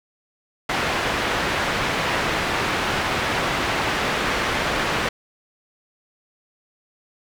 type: low-pass noise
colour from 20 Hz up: white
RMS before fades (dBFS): -23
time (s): 0.69-5.09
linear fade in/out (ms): 5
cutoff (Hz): 2100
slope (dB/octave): 12
effects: none